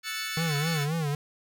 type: chord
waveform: 20% pulse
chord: F# minor seventh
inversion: third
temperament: equal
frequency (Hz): 1318.5 / 1480 / 1760 / 2217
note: E6 / F#6 / A6 / C#7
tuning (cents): 0 / 0 / 0 / 0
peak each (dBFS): -34 / -34 / -31 / -30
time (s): 0.03-0.87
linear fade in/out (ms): 50
type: tone with vibrato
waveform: square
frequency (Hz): 154.4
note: D#3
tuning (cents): -13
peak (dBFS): -27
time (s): 0.37-1.15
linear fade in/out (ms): 2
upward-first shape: sine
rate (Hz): 3.8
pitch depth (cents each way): 140
effects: none